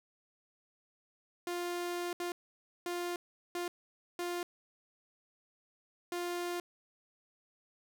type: tone bursts at uneven times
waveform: sawtooth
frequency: 350.7 Hz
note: F4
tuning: 7 cents sharp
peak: -31 dBFS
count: 6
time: 1.47-2.13 / 2.2-2.32 / 2.86-3.16 / 3.55-3.68 / 4.19-4.43 / 6.12-6.6 s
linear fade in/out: 2 ms
effects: none